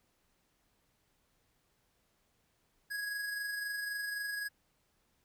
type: tone with amplitude modulation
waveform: square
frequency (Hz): 1661.2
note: G#6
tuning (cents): 0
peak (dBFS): -35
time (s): 2.9-4.49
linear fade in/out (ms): 20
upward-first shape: sine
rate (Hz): 23.8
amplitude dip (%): 35
effects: pink hiss -75 dBFS RMS until 5.24 s